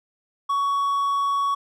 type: tone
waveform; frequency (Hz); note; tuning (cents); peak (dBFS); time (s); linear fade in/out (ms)
triangle; 1120; C#6; +18; -18; 0.49-1.55; 10
effects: none